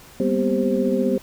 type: tone cluster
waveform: sine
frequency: 197.9 / 239.5 / 254.4 / 393.8 / 526 Hz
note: G3 / A#3 / C4 / G4 / C5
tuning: +17 / +47 / -48 / +8 / +9 cents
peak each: -24 dBFS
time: 0.2-1.18 s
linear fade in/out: 2 ms
effects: pink hiss -46 dBFS RMS until 1.22 s